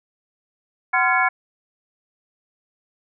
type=tone cluster; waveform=sine; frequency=750 / 1031 / 1387 / 1693 / 2220 Hz; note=F#5 / C6 / F6 / G#6 / C#7; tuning=+23 / -26 / -12 / +33 / +2 cents; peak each=-22 dBFS; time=0.93-1.29 s; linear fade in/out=10 ms; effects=none